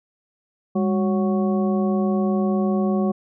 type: harmonic tone with a mistuned harmonic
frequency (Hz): 185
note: F#3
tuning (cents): 0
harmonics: 1 / 2 / 3 / 4 / 6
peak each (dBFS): -19 / -25 / -29 / -31 / -35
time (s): 0.75-3.12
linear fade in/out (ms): 10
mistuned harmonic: 1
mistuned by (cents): +150
effects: none